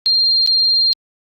sine tone with dropouts, 4194 Hz, C8, 3 cents sharp, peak -11 dBFS, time 0.06-0.93 s, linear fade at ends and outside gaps 0 ms, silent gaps 0.463-0.474 s, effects Opus 48 kbps

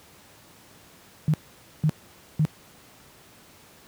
sine tone bursts, 154.4 Hz, D#3, 13 cents flat, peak -17 dBFS, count 3, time 1.28-2.451 s, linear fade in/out 0 ms, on 57 ms, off 500 ms, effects pink hiss -52 dBFS RMS until 3.87 s + high-pass 80 Hz 12 dB/octave

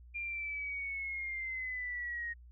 sine linear sweep, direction down, 2399 to 1864.7 Hz, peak -36 dBFS, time 0.14-2.34 s, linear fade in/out 20 ms, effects added 60 Hz sine -52 dBFS peak until 2.51 s

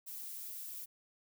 violet noise, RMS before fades -45 dBFS, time 0.06-0.86 s, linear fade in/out 20 ms, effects none

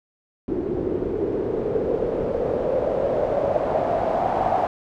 white noise with low-pass filter sweep, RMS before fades -23 dBFS, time 0.48-4.67 s, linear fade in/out 0 ms, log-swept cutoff 350 to 760 Hz, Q 5.3, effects none

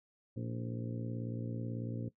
harmonic tone with a mistuned harmonic, 58.2 Hz, A#1, 2 cents flat, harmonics 2 / 3 / 4 / 5 / 6 / 7 / 8 / 9, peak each -39 / -47 / -43 / -45 / -53 / -53 / -53 / -52 dBFS, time 0.36-2.09 s, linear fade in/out 10 ms, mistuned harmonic 6, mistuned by -73 cents, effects noise-tail reverb RT60 0.1 s tail -17 dB re dry

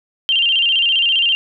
sine tone with vibrato, 2960 Hz, F#7, in tune, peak -12 dBFS, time 0.29-1.35 s, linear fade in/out 0 ms, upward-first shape square, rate 15 Hz, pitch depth 100 cents each way, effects none

